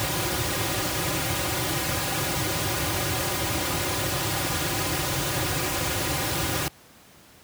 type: noise with comb filter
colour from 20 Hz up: pink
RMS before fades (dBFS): -26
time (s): 0-6.68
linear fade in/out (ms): 0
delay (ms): 4.5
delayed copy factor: -1
effects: pink hiss -52 dBFS RMS until 7.43 s + high-pass 80 Hz 12 dB/octave